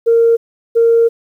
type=tone pair in turn; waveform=sine; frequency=461.9 / 461.9 Hz; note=A#4 / A#4; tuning=-16 / -16 cents; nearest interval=unison; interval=0 cents; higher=neither; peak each=-6 dBFS; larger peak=neither; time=0.06-0.37 / 0.75-1.09 s; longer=second; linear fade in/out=20 ms; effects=tanh soft clip ceiling -2 dBFS + 8-bit